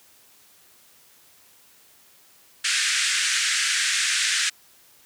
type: band-pass noise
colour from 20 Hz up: pink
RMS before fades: -23 dBFS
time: 2.64-4.5 s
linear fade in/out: 10 ms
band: 1500 to 9100 Hz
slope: 48 dB/octave
effects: white hiss -55 dBFS RMS until 5.05 s + high-pass 60 Hz 12 dB/octave